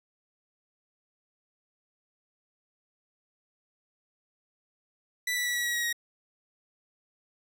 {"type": "tone with pitch steps", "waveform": "sawtooth", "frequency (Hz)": [1975.5, 1960.7, 1946.1, 1931.5, 1917, 1902.7, 1888.5], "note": ["B6", "B6", "B6", "B6", "A#6", "A#6", "A#6"], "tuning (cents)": [0, -13, -26, -39, 48, 35, 22], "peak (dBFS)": -24, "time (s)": [5.27, 5.928], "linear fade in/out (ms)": 5, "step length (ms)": 94, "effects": ["10-bit"]}